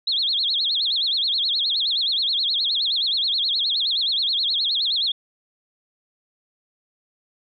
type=tone with vibrato; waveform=sine; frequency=3738 Hz; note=A#7; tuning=4 cents sharp; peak=-19 dBFS; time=0.07-5.12 s; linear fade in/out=5 ms; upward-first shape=sine; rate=9.5 Hz; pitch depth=260 cents each way; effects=none